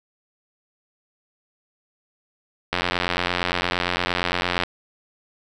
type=click train; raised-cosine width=0.3 ms; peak=-5 dBFS; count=170; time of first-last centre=2.73-4.635 s; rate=88.7 Hz; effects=none